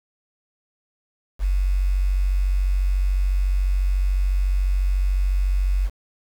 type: tone with quantisation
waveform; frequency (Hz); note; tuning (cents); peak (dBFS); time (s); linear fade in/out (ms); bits
sine; 47; F#1; +28; -17; 1.39-5.9; 50; 7
effects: none